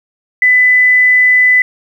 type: tone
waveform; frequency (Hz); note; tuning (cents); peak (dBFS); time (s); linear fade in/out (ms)
sine; 2000; B6; +21; -5; 0.42-1.62; 2
effects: 7-bit